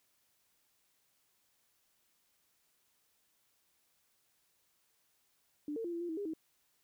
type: tone with pitch steps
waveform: sine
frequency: 295.8 / 452.8 / 345.1 / 338.6 / 347.2 / 321.2 / 405.8 / 318.5 Hz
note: D4 / A4 / F4 / E4 / F4 / E4 / G#4 / D#4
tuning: +13 / +50 / -21 / +46 / -10 / -45 / -40 / +41 cents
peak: -36 dBFS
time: 5.68-6.336 s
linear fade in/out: 2 ms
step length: 82 ms
effects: white hiss -75 dBFS RMS until 6.83 s